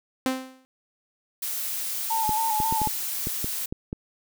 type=tone with exponential decay; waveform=sawtooth; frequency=260.4 Hz; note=C4; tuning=8 cents flat; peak=-16 dBFS; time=0.26-0.65 s; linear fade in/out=0 ms; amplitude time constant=83 ms
type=noise; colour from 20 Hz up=blue; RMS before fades=-30 dBFS; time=1.42-3.66 s; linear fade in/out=5 ms
type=tone with vibrato; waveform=sine; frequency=880 Hz; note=A5; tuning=in tune; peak=-23 dBFS; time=2.1-2.88 s; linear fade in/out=10 ms; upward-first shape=square; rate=3.7 Hz; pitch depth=41 cents each way
type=clicks; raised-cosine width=3 ms; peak=-17 dBFS; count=9; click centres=2.293 / 2.602 / 2.725 / 2.817 / 2.873 / 3.271 / 3.444 / 3.725 / 3.929 s
effects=none